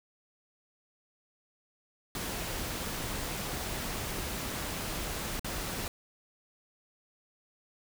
pink noise with dropouts, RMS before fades -36 dBFS, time 2.15-5.88 s, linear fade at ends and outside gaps 1 ms, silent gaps 5.395-5.445 s, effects none

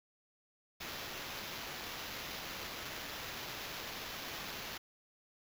white noise with sample-and-hold, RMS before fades -44 dBFS, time 0.8-4.78 s, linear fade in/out 10 ms, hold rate 8820 Hz, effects none

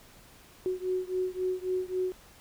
sine beating tone pair, 367.8 / 371.5 Hz, F#4 / F#4, -10 / +7 cents, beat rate 3.7 Hz, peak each -31 / -32 dBFS, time 0.66-2.12 s, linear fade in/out 0 ms, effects pink hiss -55 dBFS RMS until 2.4 s

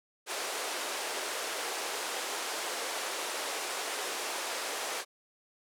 pink band-pass noise, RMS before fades -36 dBFS, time 0.26-5.05 s, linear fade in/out 50 ms, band 410 to 11000 Hz, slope 24 dB/octave, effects none

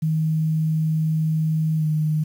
sine tone with pitch glide, 157.7 to 154.28 Hz, D#3 to D#3, +24 to -14 cents, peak -18 dBFS, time 0.02-2.24 s, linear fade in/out 10 ms, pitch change -38 cents, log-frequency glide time 1.77-1.85 s, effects 8-bit

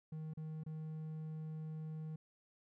triangle tone with dropouts, 156.8 Hz, D#3, 14 cents sharp, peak -40 dBFS, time 0.12-2.16 s, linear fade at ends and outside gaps 5 ms, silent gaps 0.337-0.372 / 0.636-0.662 s, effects none

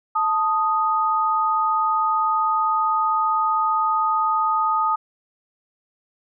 sine tone pair together, 880 / 1244.5 Hz, A5 / D#6, 0 / 0 cents, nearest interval tritone, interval 600 cents, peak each -22 / -19 dBFS, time 0.15-4.96 s, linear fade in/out 10 ms, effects none

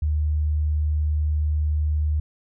sine tone, 75.8 Hz, D#2, 45 cents flat, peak -19 dBFS, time 0.02-2.2 s, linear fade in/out 5 ms, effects none

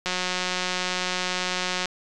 click train, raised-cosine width 0.2 ms, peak -9 dBFS, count 328, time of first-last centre 0.06-1.857 s, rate 182 Hz, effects resampled to 24000 Hz

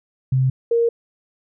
sine tone pair in turn, 130.81 / 466.2 Hz, C3 / A#4, 0 / 0 cents, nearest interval octave + minor seventh, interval 2200 cents, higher second, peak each -14 dBFS, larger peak neither, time 0.32-0.5 / 0.71-0.89 s, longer neither, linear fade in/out 5 ms, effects none

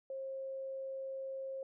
sine tone, 535 Hz, C5, 38 cents sharp, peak -39 dBFS, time 0.1-1.63 s, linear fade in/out 2 ms, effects none

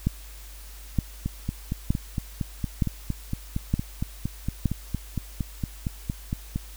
two click trains, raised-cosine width 5 ms, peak -14 / -9 dBFS, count 24 / 6, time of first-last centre 1.26-6.56 / 0.07-4.657 s, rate 4.34 / 1.09 Hz, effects added 50 Hz sine -41 dBFS peak until 6.76 s + white hiss -48 dBFS RMS until 6.76 s

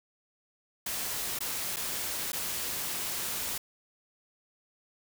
white noise with dropouts, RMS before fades -34 dBFS, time 0.86-3.58 s, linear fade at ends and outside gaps 5 ms, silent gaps 1.389-1.405 / 1.762-1.767 / 2.32-2.33 s, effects none

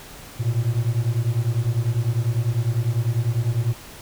triangle beating tone pair, 112 / 122 Hz, A2 / B2, +31 / -21 cents, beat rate 10 Hz, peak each -20 dBFS, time 0.39-3.74 s, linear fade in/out 20 ms, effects pink hiss -41 dBFS RMS until 4.01 s

